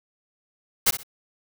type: noise with echo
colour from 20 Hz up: white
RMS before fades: -18 dBFS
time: 0.86-0.91 s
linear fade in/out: 10 ms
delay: 62 ms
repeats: 2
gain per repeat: -12 dB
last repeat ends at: 1.034 s
effects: none